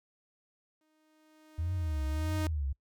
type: tone with exponential growth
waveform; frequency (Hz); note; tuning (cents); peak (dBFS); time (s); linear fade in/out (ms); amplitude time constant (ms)
sawtooth; 310.4; D#4; -4; -29; 0.81-2.47; 2; 360
type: tone with vibrato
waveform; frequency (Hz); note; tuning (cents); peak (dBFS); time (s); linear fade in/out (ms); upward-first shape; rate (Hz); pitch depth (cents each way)
sine; 78.9; D#2; +25; -30; 1.58-2.73; 10; triangle; 1.6; 290
effects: noise-tail reverb RT60 0.1 s tail -24 dB re dry